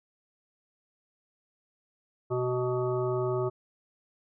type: harmonic tone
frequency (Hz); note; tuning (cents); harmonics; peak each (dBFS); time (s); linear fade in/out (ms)
125.3; B2; +25; 1 / 3 / 5 / 7 / 9 / 10; -32 / -28 / -35 / -41 / -40 / -41; 2.3-3.5; 20
effects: none